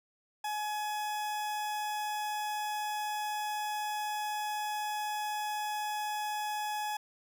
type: tone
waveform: 40% pulse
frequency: 844 Hz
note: G#5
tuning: 28 cents sharp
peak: -32 dBFS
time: 0.44-6.97 s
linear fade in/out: 5 ms
effects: none